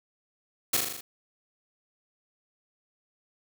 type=noise with echo; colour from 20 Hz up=white; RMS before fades=-24 dBFS; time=0.73-0.77 s; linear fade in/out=5 ms; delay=40 ms; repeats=6; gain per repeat=-3 dB; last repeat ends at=1.01 s; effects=none

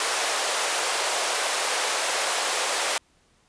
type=high-pass noise; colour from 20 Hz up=pink; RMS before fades=-25 dBFS; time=0-2.98 s; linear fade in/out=2 ms; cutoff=500 Hz; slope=24 dB/octave; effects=pink hiss -63 dBFS RMS until 3.48 s + resampled to 22050 Hz

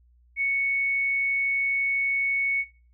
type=tone; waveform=sine; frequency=2217 Hz; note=C#7; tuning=in tune; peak=-22 dBFS; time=0.36-2.65 s; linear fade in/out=50 ms; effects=noise-tail reverb RT60 0.4 s tail -20 dB re dry + added 60 Hz sine -56 dBFS peak until 2.93 s

